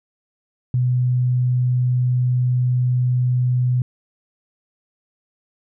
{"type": "tone", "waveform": "sine", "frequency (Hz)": 125, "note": "B2", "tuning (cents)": 21, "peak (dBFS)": -15, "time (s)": [0.74, 3.82], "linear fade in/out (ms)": 2, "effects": []}